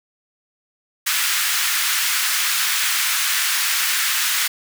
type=high-pass noise; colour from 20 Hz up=pink; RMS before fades=-20 dBFS; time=1.06-4.48 s; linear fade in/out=10 ms; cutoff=1400 Hz; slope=24 dB/octave; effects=none